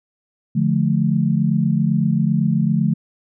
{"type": "chord", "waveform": "sine", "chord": "D minor", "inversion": "none", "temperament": "equal with one note detuned", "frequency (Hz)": [146.83, 174.61, 217], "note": ["D3", "F3", "A3"], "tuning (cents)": [0, 0, -24], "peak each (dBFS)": -19, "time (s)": [0.55, 2.94], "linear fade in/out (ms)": 10, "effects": []}